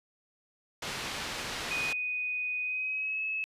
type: low-pass noise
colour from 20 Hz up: white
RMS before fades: -37 dBFS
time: 0.82-1.93 s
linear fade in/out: 5 ms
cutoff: 4000 Hz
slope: 12 dB/octave
type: tone with pitch glide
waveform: sine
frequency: 2489 to 2587 Hz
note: D#7 to E7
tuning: 0 to -33 cents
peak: -30 dBFS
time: 1.71-3.44 s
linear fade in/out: 0 ms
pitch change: +67 cents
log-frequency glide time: 2.62-3.23 s
effects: resampled to 32000 Hz